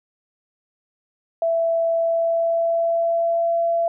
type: tone with pitch glide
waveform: sine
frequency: 664 to 674.8 Hz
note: E5 to E5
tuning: +12 to +40 cents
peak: -17 dBFS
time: 1.42-3.88 s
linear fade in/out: 2 ms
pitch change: +28 cents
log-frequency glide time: 1.9-3.51 s
effects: none